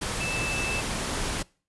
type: tone in noise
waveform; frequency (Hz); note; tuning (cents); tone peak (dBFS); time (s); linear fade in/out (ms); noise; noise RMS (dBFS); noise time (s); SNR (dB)
sine; 2637; E7; 0; -30; 0.2-0.81; 10; pink; -30; 0.01-1.43; -3
effects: noise-tail reverb RT60 0.4 s tail -24 dB re dry + resampled to 24000 Hz